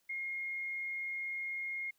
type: tone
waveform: sine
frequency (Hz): 2142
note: C7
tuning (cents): +40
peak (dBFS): -36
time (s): 0.09-1.91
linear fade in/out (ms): 10
effects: white hiss -75 dBFS RMS until 1.98 s